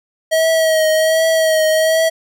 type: tone with vibrato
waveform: square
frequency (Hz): 638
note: D#5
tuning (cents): +43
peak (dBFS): -12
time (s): 0.31-2.1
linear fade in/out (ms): 20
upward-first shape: triangle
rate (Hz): 1.3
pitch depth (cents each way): 35
effects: none